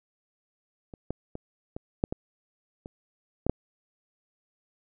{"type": "clicks", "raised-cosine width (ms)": 2, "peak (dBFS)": [-29, -17, -23, -22, -10, -17, -26, -14, -8], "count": 9, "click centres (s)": [0.938, 1.106, 1.354, 1.765, 2.039, 2.125, 2.859, 3.466, 3.496], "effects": []}